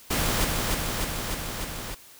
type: noise with echo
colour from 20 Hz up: pink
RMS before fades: -25 dBFS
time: 0.1-0.45 s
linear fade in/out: 10 ms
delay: 300 ms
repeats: 5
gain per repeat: -2 dB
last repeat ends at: 1.95 s
effects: white hiss -50 dBFS RMS until 2.19 s